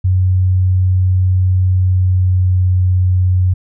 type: tone with pitch glide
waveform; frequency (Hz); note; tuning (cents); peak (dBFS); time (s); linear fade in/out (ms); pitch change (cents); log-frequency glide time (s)
sine; 92.5 to 91.65; F#2 to F#2; 0 to -16; -9; 0.04-3.54; 10; -16; 1.7-2.69
effects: none